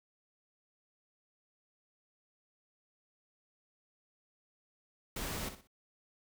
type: noise with echo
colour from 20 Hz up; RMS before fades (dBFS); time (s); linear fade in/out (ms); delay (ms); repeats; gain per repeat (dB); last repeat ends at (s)
pink; -39; 5.16-5.49; 5; 61; 3; -10; 5.673
effects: none